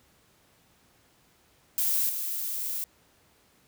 violet noise with level steps, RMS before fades -26 / -32 dBFS, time 1.78-2.84 s, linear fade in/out 0 ms, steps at 2.09 s, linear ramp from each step 5 ms, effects pink hiss -63 dBFS RMS until 3.67 s + high-pass 60 Hz 12 dB/octave

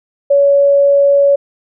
sine tone, 563 Hz, C#5, 27 cents sharp, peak -6 dBFS, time 0.3-1.36 s, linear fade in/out 10 ms, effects none

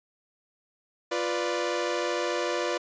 sawtooth chord, B diminished, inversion second, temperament equal, 349.2 / 493.9 / 587.3 Hz, F4 / B4 / D5, 0 / 0 / 0 cents, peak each -27 dBFS, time 1.11-2.78 s, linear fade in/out 10 ms, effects resampled to 16000 Hz

